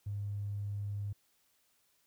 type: tone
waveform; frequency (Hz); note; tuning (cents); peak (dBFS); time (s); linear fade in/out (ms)
triangle; 101.8; G#2; -34; -31; 0.06-1.13; 10
effects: tanh soft clip ceiling -33 dBFS + white hiss -73 dBFS RMS until 2.06 s